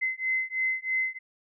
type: beating tone pair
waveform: sine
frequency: 2052 / 2055.1 Hz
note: C7 / C7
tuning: -34 / -32 cents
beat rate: 3.1 Hz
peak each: -29 dBFS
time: 0.01-1.19 s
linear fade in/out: 20 ms
effects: none